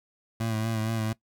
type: tone with vibrato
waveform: 25% pulse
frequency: 111.4 Hz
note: A2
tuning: 22 cents sharp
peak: -23 dBFS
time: 0.4-1.13 s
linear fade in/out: 5 ms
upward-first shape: sine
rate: 4.3 Hz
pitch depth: 39 cents each way
effects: noise-tail reverb RT60 0.1 s tail -19 dB re dry